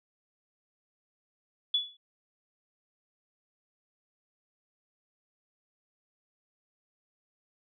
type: tone with exponential decay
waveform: sine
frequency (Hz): 3422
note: A7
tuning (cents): -49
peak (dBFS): -21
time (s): 1.74-1.97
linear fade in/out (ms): 5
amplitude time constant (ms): 49
effects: none